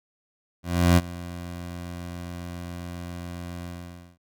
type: tone with ADSR envelope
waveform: 20% pulse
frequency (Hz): 87.31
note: F2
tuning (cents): 0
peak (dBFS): -9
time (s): 0.63-4.18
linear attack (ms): 340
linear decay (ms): 37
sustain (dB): -20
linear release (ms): 530
effects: none